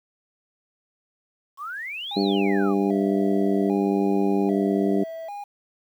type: exponential two-way sweep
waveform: sine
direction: up then down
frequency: 1061 to 4466 to 1061 Hz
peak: -30 dBFS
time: 1.57-2.75 s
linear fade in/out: 50 ms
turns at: 2.21 s
type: tone with vibrato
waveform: triangle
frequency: 730 Hz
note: F#5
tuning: 24 cents flat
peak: -30 dBFS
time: 2.11-5.44 s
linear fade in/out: 5 ms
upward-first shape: square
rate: 0.63 Hz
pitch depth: 190 cents each way
type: harmonic tone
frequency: 98.8 Hz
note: G2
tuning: 14 cents sharp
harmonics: 2 / 3 / 4 / 5 / 6 / 7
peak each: -23 / -24 / -24 / -36 / -38 / -34 dBFS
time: 2.16-5.04 s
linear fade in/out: 10 ms
effects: 9-bit

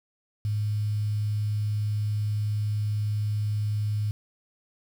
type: tone with quantisation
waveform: sine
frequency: 105.2 Hz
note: G#2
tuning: 23 cents sharp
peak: -24 dBFS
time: 0.45-4.11 s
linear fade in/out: 0 ms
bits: 8
effects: none

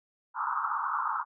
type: band-pass noise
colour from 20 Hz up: white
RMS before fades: -31 dBFS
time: 0.34-1.25 s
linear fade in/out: 50 ms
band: 860 to 1400 Hz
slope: 96 dB/octave
effects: none

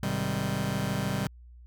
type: chord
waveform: sawtooth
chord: Ab major seventh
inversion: none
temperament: just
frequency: 103.83 / 129.78 / 155.74 / 194.67 Hz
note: Ab2 / C3 / Eb3 / G3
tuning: 0 / -14 / +2 / -12 cents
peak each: -32 / -28 / -30 / -27 dBFS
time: 0.03-1.27 s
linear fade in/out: 0 ms
effects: added 60 Hz sine -47 dBFS peak until 1.66 s

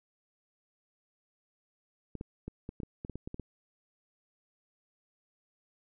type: clicks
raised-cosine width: 3 ms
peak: -26 dBFS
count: 12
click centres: 2.153 / 2.211 / 2.48 / 2.691 / 2.802 / 2.833 / 3.049 / 3.097 / 3.156 / 3.275 / 3.344 / 3.397 s
effects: none

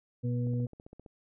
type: harmonic tone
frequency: 121.7 Hz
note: B2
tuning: 25 cents flat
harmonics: 1 / 2 / 4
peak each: -29 / -35 / -41 dBFS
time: 0.23-0.67 s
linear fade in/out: 20 ms
type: click train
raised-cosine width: 2 ms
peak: -35 dBFS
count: 10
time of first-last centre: 0.47-1.062 s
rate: 15.2 Hz
effects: none

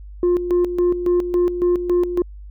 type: tone with tremolo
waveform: sine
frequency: 353.5 Hz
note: F4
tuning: 21 cents sharp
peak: -11 dBFS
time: 0.23-2.22 s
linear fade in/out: 2 ms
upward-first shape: square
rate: 3.6 Hz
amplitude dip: 70%
effects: tanh soft clip ceiling -12 dBFS + added 50 Hz sine -34 dBFS peak until 2.5 s

